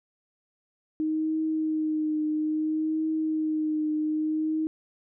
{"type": "tone with vibrato", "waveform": "sine", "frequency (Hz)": 311.1, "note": "D#4", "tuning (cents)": 0, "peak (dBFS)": -24, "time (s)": [1, 4.67], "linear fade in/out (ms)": 0, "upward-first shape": "triangle", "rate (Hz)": 0.6, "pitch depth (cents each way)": 29, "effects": []}